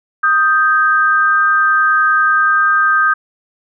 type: tone pair together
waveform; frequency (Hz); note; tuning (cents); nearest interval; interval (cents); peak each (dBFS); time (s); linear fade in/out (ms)
sine; 1244.5 / 1574.8; D#6 / G6; 0 / +8; major third; 408; -12; 0.23-3.14; 10
effects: none

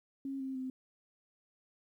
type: tone with pitch steps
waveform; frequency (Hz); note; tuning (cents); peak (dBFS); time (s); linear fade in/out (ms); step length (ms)
sine; 271.9 / 265.5 / 259.3; C#4 / C4 / C4; -33 / +25 / -15; -36; 0.25-0.7; 2; 150
effects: 12-bit

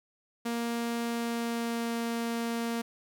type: tone with pitch glide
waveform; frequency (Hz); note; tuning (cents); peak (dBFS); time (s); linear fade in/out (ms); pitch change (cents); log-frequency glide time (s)
sawtooth; 234.2 to 232.4; A#3 to A#3; +8 to -5; -26; 0.45-2.82; 10; -13; 1.02-1.95
effects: none

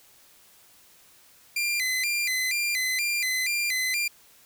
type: tone with vibrato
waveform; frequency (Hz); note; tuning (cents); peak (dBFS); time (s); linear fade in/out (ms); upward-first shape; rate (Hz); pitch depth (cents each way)
sawtooth; 2203; C#7; -11; -21; 1.56-4.08; 5; square; 2.1; 140
effects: white hiss -56 dBFS RMS until 4.45 s

